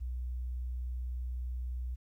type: tone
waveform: sine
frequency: 61.74 Hz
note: B1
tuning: in tune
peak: -34 dBFS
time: 0-1.96 s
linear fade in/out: 20 ms
effects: 12-bit